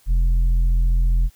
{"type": "tone with tanh clipping", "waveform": "sine", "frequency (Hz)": 42.59, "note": "F1", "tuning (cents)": -43, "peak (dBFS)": -15, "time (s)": [0.06, 1.3], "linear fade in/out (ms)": 50, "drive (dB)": 5, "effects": ["white hiss -56 dBFS RMS until 1.35 s"]}